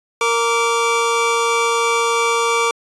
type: tone pair together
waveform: 25% pulse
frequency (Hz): 464.2 / 1162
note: A#4 / D6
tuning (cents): -7 / -19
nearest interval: octave + major third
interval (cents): 1588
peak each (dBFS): -14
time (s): 0.21-2.71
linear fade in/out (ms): 2
effects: resampled to 22050 Hz